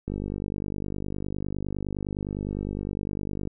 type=click train; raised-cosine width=3 ms; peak=-18 dBFS; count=170; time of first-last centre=0.08-3.474 s; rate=49.8 Hz; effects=none